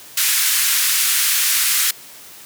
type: band-pass noise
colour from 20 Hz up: white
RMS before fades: -17 dBFS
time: 0.17-1.91 s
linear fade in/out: 5 ms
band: 1400 to 16000 Hz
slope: 24 dB/octave
effects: white hiss -40 dBFS RMS until 2.45 s + high-pass 100 Hz 12 dB/octave